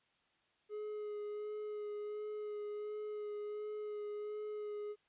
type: tone with vibrato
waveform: triangle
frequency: 420 Hz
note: G#4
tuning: 19 cents sharp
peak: -38 dBFS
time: 0.69-4.96 s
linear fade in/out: 50 ms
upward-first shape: sine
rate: 1.4 Hz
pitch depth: 15 cents each way
effects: white hiss -75 dBFS RMS until 5.08 s + resampled to 8000 Hz

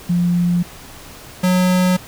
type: tone pair in turn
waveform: sine / square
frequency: 175.1 / 182.61 Hz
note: F3 / F#3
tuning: +5 / -22 cents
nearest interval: minor second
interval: 73 cents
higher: second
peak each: -13 dBFS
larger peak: neither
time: 0.09-0.63 / 1.43-1.97 s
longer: neither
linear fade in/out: 10 ms
effects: pink hiss -38 dBFS RMS until 2.07 s

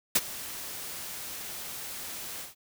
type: noise with ADSR envelope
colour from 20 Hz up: white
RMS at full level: -20 dBFS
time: 0.15-2.55 s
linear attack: 8 ms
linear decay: 39 ms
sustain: -19 dB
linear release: 150 ms
effects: none

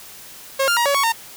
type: tone with pitch steps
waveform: sawtooth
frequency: 541 / 1399 / 948 / 564 / 1113 / 915 Hz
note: C#5 / F6 / A#5 / C#5 / C#6 / A#5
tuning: -42 / +3 / +29 / +30 / +7 / -32 cents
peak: -12 dBFS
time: 0.59-1.124 s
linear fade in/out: 10 ms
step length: 89 ms
effects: white hiss -40 dBFS RMS until 1.36 s

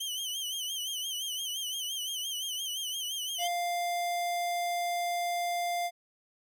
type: tone with vibrato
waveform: sawtooth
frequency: 3082 Hz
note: G7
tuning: 30 cents flat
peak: -30 dBFS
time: 0-3.48 s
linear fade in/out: 10 ms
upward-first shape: sine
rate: 5.8 Hz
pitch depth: 86 cents each way
type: tone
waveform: square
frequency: 698.5 Hz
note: F5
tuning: in tune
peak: -30 dBFS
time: 3.38-5.91 s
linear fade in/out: 50 ms
effects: none

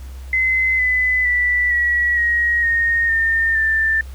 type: tone with pitch steps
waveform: sine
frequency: 2049 / 2008 / 1967.8 / 1928.4 / 1889.8 / 1852 / 1814.9 / 1778.6 Hz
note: C7 / B6 / B6 / B6 / A#6 / A#6 / A#6 / A6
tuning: -37 / +28 / -7 / -42 / +23 / -12 / -47 / +18 cents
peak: -14 dBFS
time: 0.33-4.01 s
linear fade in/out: 2 ms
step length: 460 ms
effects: added 65 Hz sine -30 dBFS peak until 4.14 s + pink hiss -47 dBFS RMS until 4.14 s

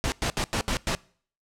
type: noise bursts at uneven times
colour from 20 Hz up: pink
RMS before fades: -26 dBFS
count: 6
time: 0.04-0.12 / 0.22-0.3 / 0.37-0.44 / 0.53-0.61 / 0.68-0.77 / 0.87-0.95 s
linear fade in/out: 0 ms
effects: noise-tail reverb RT60 0.5 s tail -23 dB re dry + low-pass 8000 Hz 12 dB/octave

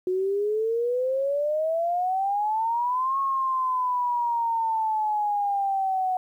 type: exponential two-way sweep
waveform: sine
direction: up then down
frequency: 363.1 to 1095 to 737 Hz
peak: -22 dBFS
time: 0.07-6.17 s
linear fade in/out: 2 ms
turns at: 3.19 s
effects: 10-bit

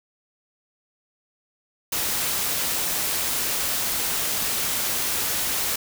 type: noise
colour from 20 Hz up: white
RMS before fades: -25 dBFS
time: 1.92-5.76 s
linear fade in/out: 5 ms
effects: none

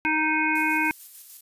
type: harmonic tone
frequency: 311.1 Hz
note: D#4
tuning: in tune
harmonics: 1 / 3 / 5 / 7 / 8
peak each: -27 / -27 / -27 / -27 / -27 dBFS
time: 0.05-0.91 s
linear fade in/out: 0 ms
type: noise with tremolo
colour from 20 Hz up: violet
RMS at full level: -40 dBFS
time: 0.55-1.41 s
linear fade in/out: 5 ms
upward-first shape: square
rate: 6.7 Hz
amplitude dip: 35%
effects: resampled to 32000 Hz

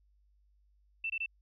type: tone bursts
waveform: sine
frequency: 2671 Hz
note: E7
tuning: 22 cents sharp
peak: -32 dBFS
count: 3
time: 1.04-1.261 s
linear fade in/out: 5 ms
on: 59 ms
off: 22 ms
effects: added 50 Hz sine -65 dBFS peak until 1.41 s

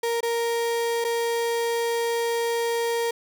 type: tone with dropouts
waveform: 35% pulse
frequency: 466.2 Hz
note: A#4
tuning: in tune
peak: -21 dBFS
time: 0.03-3.11 s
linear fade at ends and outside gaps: 5 ms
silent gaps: 0.207-0.229 / 1.043-1.047 s
effects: none

